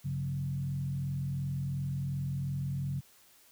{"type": "tone with frequency modulation", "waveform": "sine", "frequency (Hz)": 138.59, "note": "C#3", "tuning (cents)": 0, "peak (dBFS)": -31, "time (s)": [0.04, 3.01], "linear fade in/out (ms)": 20, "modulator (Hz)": 42.8, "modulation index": 0.69, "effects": ["white hiss -61 dBFS RMS until 3.51 s"]}